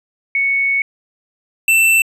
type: tone pair in turn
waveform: sine / square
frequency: 2217 / 2672 Hz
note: C#7 / E7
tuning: 0 / +23 cents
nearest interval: minor third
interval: 323 cents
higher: second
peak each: -13 / -10 dBFS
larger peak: second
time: 0.35-0.82 / 1.68-2.02 s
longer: first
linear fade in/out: 2 ms
effects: resampled to 32000 Hz